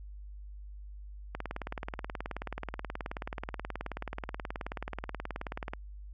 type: click train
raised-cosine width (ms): 0.5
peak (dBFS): -21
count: 83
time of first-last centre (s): 1.35-5.735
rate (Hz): 18.7
effects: added 50 Hz sine -43 dBFS peak until 6.13 s